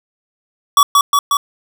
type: tone with echo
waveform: square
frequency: 1136 Hz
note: C#6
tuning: 42 cents sharp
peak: -6 dBFS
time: 0.77-0.83 s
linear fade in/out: 2 ms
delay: 180 ms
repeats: 3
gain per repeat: -2 dB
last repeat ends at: 1.37 s
effects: none